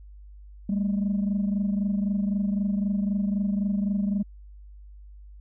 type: tone pair together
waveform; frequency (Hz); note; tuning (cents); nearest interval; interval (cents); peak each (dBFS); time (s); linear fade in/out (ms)
sine; 198.22 / 222.1; G3 / A3; +20 / +16; major second; 196; -22 / -28; 0.69-4.23; 5
effects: tanh soft clip ceiling -19 dBFS + added 50 Hz sine -43 dBFS peak until 5.4 s